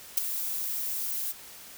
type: noise with ADSR envelope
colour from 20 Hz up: violet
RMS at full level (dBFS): -20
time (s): 0.17-1.33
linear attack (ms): 7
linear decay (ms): 12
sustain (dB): -12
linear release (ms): 24
effects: white hiss -47 dBFS RMS until 1.77 s